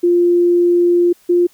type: tone pair in turn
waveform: sine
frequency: 349.2 / 350.8 Hz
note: F4 / F4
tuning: 0 / +8 cents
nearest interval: unison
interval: 8 cents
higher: second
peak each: -9 dBFS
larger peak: neither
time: 0.03-1.13 / 1.29-1.47 s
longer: first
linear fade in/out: 10 ms
effects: white hiss -52 dBFS RMS until 1.53 s